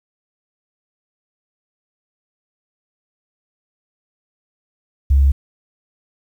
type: tone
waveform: sine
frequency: 68.9 Hz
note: C#2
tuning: 10 cents flat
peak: -8 dBFS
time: 5.1-5.32 s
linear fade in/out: 10 ms
effects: tanh soft clip ceiling -5 dBFS + 8-bit